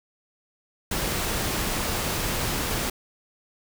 pink noise, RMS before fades -27 dBFS, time 0.91-2.9 s, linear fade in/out 5 ms, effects none

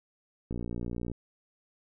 click train, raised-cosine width 3 ms, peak -23 dBFS, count 37, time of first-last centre 0.51-1.116 s, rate 59.4 Hz, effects none

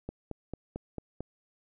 click train, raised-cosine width 2 ms, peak -23 dBFS, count 6, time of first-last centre 0.09-1.206 s, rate 4.48 Hz, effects none

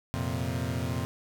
30% pulse chord, F suspended fourth, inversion none, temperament equal, 87.31 / 116.54 / 130.81 Hz, F2 / Bb2 / C3, 0 / 0 / 0 cents, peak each -31 dBFS, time 0.14-1.05 s, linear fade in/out 0 ms, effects none

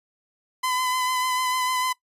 sawtooth tone with vibrato, 1014 Hz, B5, 45 cents sharp, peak -19 dBFS, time 0.63-1.93 s, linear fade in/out 10 ms, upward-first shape triangle, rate 6.7 Hz, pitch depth 26 cents each way, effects noise-tail reverb RT60 0.1 s tail -19 dB re dry + resampled to 32000 Hz

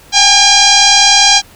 sine tone with frequency modulation, 785 Hz, G5, 2 cents sharp, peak -4 dBFS, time 0.12-1.42 s, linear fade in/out 50 ms, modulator 805 Hz, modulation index 7.2, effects pink hiss -41 dBFS RMS until 1.55 s

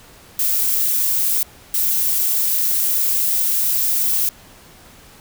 violet noise bursts at uneven times, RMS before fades -18 dBFS, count 2, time 0.39-1.43 / 1.74-4.29 s, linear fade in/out 2 ms, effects pink hiss -45 dBFS RMS until 5.2 s

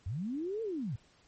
sine linear two-way sweep, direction up then down, 78.6 to 463 to 96.9 Hz, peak -33 dBFS, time 0.06-0.96 s, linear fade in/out 5 ms, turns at 0.62 s, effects pink hiss -65 dBFS RMS until 1.27 s + MP3 32 kbps

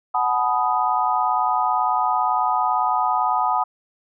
sine chord, B dominant seventh, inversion second, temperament equal with one note detuned, 740 / 857.9 / 987.8 / 1244.5 Hz, F#5 / A5 / B5 / D#6, 0 / -44 / 0 / 0 cents, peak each -23 dBFS, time 0.14-3.64 s, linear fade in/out 10 ms, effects none

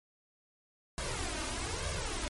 pink noise with flanger, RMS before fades -36 dBFS, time 0.98-2.28 s, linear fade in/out 0 ms, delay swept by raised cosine 1.8 to 3.3 ms, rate 1.1 Hz, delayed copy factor +0.8, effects MP3 48 kbps

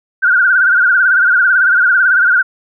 sine tone with vibrato, 1480 Hz, F#6, in tune, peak -7 dBFS, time 0.22-2.43 s, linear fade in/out 20 ms, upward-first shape sine, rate 18 Hz, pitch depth 95 cents each way, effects none

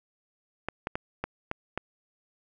clicks, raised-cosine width 0.5 ms, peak -15 dBFS, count 6, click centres 0.686 / 0.871 / 0.955 / 1.24 / 1.514 / 1.776 s, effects none

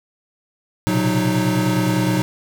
square tone cluster, 116.5 / 126.2 / 136.2 / 182.9 / 310.3 Hz, A#2 / B2 / C#3 / F#3 / D#4, -1 / +38 / -30 / -20 / -5 cents, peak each -25 / -25 / -29 / -21 / -22 dBFS, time 0.87-2.22 s, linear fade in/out 0 ms, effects none

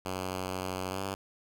5% pulse tone with pitch glide, 93 to 96.89 Hz, F#2 to G2, +9 to -20 cents, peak -22 dBFS, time 0.05-1.15 s, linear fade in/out 5 ms, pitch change +71 cents, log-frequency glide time 0.89-1.02 s, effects none

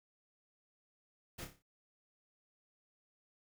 pink noise with echo, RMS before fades -45 dBFS, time 1.38-1.45 s, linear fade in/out 10 ms, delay 29 ms, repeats 6, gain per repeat -6 dB, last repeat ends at 1.624 s, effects none

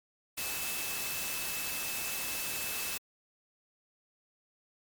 sine tone in noise, 2616 Hz, E7, 14 cents flat, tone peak -41 dBFS, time 0.37-2.98 s, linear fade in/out 10 ms, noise white, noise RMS -36 dBFS, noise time 0.37-2.98 s, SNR -8 dB, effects MP3 96 kbps

